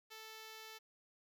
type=tone; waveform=5% pulse; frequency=440 Hz; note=A4; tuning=in tune; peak=-39 dBFS; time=0.1-0.79 s; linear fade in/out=20 ms; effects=none